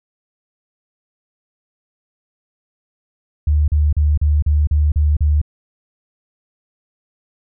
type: tone bursts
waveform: sine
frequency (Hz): 74.7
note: D2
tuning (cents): +30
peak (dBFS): -11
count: 8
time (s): 3.47-5.416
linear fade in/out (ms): 5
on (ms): 210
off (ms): 38
effects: none